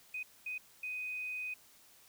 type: tone bursts at uneven times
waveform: sine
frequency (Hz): 2500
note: D#7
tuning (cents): +8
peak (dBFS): -37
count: 3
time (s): 0.14-0.23 / 0.46-0.58 / 0.83-1.54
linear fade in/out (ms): 5
effects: white hiss -62 dBFS RMS until 2.08 s